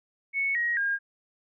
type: tone with pitch steps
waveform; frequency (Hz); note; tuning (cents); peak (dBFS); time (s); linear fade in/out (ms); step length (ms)
sine; 2210 / 1890.9 / 1617.8; C#7 / A#6 / G#6; -6 / +24 / -46; -24; 0.33-0.99; 50; 220
effects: none